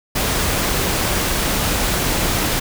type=noise; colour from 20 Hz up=pink; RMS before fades=-19 dBFS; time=0.15-2.6 s; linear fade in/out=10 ms; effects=none